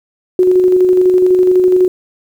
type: tone with tremolo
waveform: sine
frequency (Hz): 366.6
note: F#4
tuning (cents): -16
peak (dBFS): -5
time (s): 0.39-1.88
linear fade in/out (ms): 2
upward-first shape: square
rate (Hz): 12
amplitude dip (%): 30
effects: 7-bit